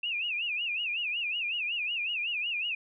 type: tone with vibrato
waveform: sine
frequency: 2637 Hz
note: E7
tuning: in tune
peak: -29 dBFS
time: 0.03-2.75 s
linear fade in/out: 5 ms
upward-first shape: sine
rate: 5.4 Hz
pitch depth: 170 cents each way
effects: none